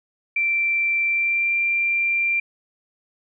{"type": "tone with pitch glide", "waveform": "sine", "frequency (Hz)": [2348, 2370], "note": ["D7", "D7"], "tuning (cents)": [-1, 15], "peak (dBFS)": -18, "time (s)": [0.36, 2.4], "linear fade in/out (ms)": 5, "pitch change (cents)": 16, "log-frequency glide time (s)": [1.07, 1.56], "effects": []}